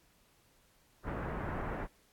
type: low-pass noise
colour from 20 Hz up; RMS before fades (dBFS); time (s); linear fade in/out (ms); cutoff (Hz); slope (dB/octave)
pink; -38; 1.03-1.88; 50; 1700; 24
effects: pink hiss -68 dBFS RMS until 2.12 s + AAC 64 kbps